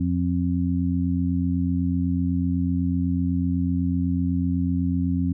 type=harmonic tone; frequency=88 Hz; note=F2; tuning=14 cents sharp; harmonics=1 / 2 / 3; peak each=-25 / -25 / -24 dBFS; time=0-5.33 s; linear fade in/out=10 ms; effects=none